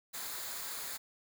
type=noise with comb filter; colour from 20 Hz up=white; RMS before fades=-41 dBFS; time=0.13-0.98 s; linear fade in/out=20 ms; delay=0.35 ms; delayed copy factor=-0.5; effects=none